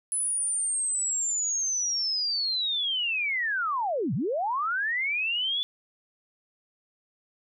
sine linear two-way sweep, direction down then up, 10130 to 109.6 to 3484 Hz, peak -25 dBFS, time 0.12-5.63 s, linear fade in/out 0 ms, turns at 4.14 s, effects none

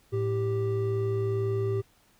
triangle tone pair together, 110 / 392 Hz, A2 / G4, 0 / 0 cents, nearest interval octave + minor seventh, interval 2200 cents, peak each -26 dBFS, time 0.12-1.82 s, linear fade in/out 20 ms, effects pink hiss -63 dBFS RMS until 2.19 s

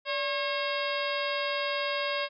harmonic tone with a mistuned harmonic, 542 Hz, C#5, 39 cents flat, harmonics 1 / 2 / 3 / 4 / 5 / 6 / 7 / 8 / 9, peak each -32 / -35 / -37 / -37 / -37 / -39 / -40 / -46 / -41 dBFS, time 0.05-2.29 s, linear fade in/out 50 ms, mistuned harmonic 1, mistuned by +110 cents, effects none

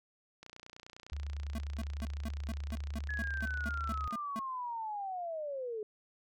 click train, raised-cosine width 0.2 ms, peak -32 dBFS, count 111, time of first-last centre 0.43-4.109 s, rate 29.9 Hz
sine tone, 72 Hz, D2, 34 cents flat, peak -36 dBFS, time 1.12-4.08 s, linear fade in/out 0 ms
square tone bursts, 223.1 Hz, A3, 24 cents sharp, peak -38 dBFS, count 13, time 1.55-4.392 s, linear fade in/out 2 ms, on 34 ms, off 200 ms
sine linear sweep, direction down, 1706 to 415.3 Hz, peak -36 dBFS, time 3.09-5.83 s, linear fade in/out 2 ms
effects none

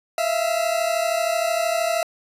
40% pulse tone pair together, 651 / 684 Hz, E5 / F5, -22 / -36 cents, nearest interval minor second, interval 86 cents, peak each -22 dBFS, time 0.18-2.03 s, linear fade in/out 2 ms, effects resampled to 32000 Hz + 9-bit

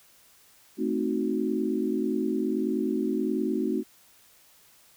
sine chord, A diminished seventh, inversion none, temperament equal, 220 / 261.6 / 311.1 / 370 Hz, A3 / C4 / Eb4 / Gb4, 0 / 0 / 0 / 0 cents, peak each -30 dBFS, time 0.77-3.84 s, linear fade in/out 50 ms, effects white hiss -58 dBFS RMS until 4.96 s

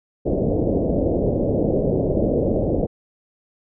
white low-pass noise, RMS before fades -20 dBFS, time 0.25-2.87 s, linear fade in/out 20 ms, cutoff 590 Hz, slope 48 dB/octave, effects none

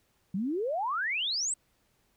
sine exponential sweep, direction up, 177.1 to 8400 Hz, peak -28 dBFS, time 0.34-1.54 s, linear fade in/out 5 ms, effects pink hiss -71 dBFS RMS until 2.16 s

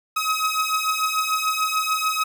sawtooth beating tone pair, 1269 / 1275.8 Hz, D#6 / D#6, +34 / +43 cents, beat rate 6.8 Hz, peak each -20 dBFS, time 0.16-2.24 s, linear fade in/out 10 ms, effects none

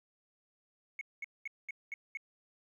sine tone bursts, 2200 Hz, C#7, 14 cents flat, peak -36 dBFS, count 6, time 0.99-2.172 s, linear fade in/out 2 ms, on 22 ms, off 210 ms, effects tanh soft clip ceiling -33 dBFS + 12-bit

